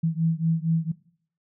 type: beating tone pair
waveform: sine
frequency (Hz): 161.6 / 165.9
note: E3 / E3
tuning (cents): -34 / +11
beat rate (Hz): 4.3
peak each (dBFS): -24 / -25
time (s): 0.03-0.92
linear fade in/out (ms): 10
effects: noise-tail reverb RT60 0.6 s tail -20 dB re dry